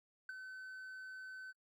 triangle tone with ADSR envelope, 1522 Hz, F#6, 48 cents sharp, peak -37 dBFS, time 0.29-1.53 s, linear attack 3 ms, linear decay 17 ms, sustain -8 dB, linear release 30 ms, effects noise-tail reverb RT60 0.1 s tail -23 dB re dry + tanh soft clip ceiling -36 dBFS

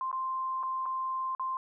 sine tone with dropouts, 1046.5 Hz, C6, in tune, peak -30 dBFS, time 0.01-1.57 s, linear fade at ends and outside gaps 1 ms, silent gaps 0.115-0.128 / 0.63-0.634 / 0.857-0.861 / 1.35-1.396 s, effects none

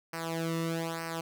sawtooth tone with flanger, 164.81 Hz, E3, in tune, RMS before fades -34 dBFS, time 0.13-1.21 s, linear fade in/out 5 ms, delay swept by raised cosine 0.28 to 1.28 ms, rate 1.1 Hz, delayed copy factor -0.85, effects none

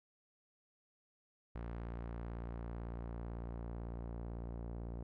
sawtooth tone with low-pass filter sweep, 58 Hz, A#1, 8 cents flat, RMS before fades -44 dBFS, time 1.55-5.03 s, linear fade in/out 5 ms, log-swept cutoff 1700 to 690 Hz, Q 0.81, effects none

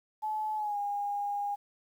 sine tone with pitch glide, 860 to 814.1 Hz, A5 to G#5, -40 to -35 cents, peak -30 dBFS, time 0.22-1.56 s, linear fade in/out 20 ms, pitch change -95 cents, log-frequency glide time 0.56-0.78 s, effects 10-bit

